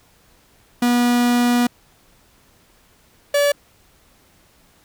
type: tone pair in turn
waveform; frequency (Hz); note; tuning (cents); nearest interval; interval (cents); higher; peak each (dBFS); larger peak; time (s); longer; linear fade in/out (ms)
45% pulse; 242.4 / 574.4; B3 / D5; -32 / -39; octave + minor third; 1493; second; -14; neither; 0.82-1.67 / 3.34-3.52; first; 5
effects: pink hiss -55 dBFS RMS until 4.84 s